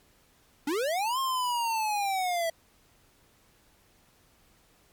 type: linear two-way sweep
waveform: square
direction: up then down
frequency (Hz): 268.9 to 1075 to 652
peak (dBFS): -27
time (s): 0.67-2.5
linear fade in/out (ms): 5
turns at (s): 1.19
effects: pink hiss -63 dBFS RMS until 4.92 s + MP3 96 kbps